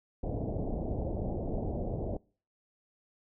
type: low-pass noise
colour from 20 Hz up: pink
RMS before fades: -34 dBFS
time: 0.23-2.17 s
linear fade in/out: 5 ms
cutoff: 720 Hz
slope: 48 dB/octave
effects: noise-tail reverb RT60 0.4 s tail -24 dB re dry